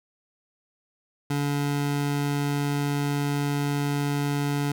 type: tone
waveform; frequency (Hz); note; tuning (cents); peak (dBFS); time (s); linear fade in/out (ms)
25% pulse; 143.5; D3; -40; -20; 1.3-4.72; 5
effects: none